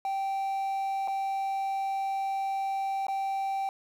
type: tone with dropouts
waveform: triangle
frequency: 780 Hz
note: G5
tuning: 9 cents flat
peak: -26 dBFS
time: 0.05-3.69 s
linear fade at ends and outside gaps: 1 ms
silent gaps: 1.076-1.081 / 3.068-3.083 s
effects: 9-bit